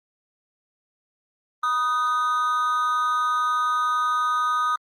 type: tone with amplitude modulation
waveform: triangle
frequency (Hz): 1242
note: D#6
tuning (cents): -3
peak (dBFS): -15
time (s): 1.63-4.76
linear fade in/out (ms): 5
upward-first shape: sine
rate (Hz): 269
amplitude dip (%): 70
effects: Opus 32 kbps